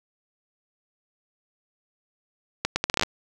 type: accelerating click train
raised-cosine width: 0.2 ms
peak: -5 dBFS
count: 10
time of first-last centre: 2.65-3.033 s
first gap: 110 ms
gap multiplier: 0.73
effects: none